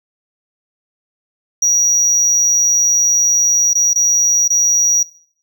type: tone with dropouts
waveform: triangle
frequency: 5770 Hz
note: F#8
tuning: 44 cents flat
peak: -8 dBFS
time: 1.62-5.03 s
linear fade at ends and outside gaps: 5 ms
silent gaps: 3.734-3.752 / 3.934-3.957 / 4.479-4.502 s
effects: noise-tail reverb RT60 0.6 s tail -23 dB re dry + tanh soft clip ceiling -5 dBFS